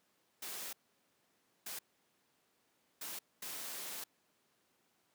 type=noise bursts at uneven times; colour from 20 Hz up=white; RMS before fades=-44 dBFS; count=4; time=0.42-0.73 / 1.66-1.79 / 3.01-3.19 / 3.42-4.04 s; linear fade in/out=5 ms; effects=pink hiss -75 dBFS RMS until 5.14 s + high-pass 200 Hz 12 dB/octave